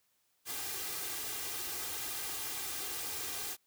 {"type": "noise with comb filter", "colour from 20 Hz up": "white", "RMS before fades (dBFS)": -39, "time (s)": [0.45, 3.57], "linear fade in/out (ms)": 50, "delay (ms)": 2.5, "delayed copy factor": 0.6, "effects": ["white hiss -75 dBFS RMS until 3.66 s", "high-pass 60 Hz 12 dB/octave"]}